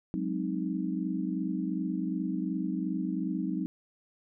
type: chord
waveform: sine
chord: Ab dominant seventh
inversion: third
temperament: equal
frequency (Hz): 185 / 207.7 / 261.6 / 311.1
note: Gb3 / Ab3 / C4 / Eb4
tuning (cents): 0 / 0 / 0 / 0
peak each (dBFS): -33 / -37 / -35 / -34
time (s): 0.14-3.66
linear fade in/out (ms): 0
effects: none